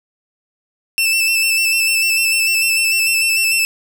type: tone with vibrato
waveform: sawtooth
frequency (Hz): 2664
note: E7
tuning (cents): +18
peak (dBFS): -10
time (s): 0.98-3.65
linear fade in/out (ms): 0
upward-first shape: square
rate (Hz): 6.7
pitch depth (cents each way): 23
effects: none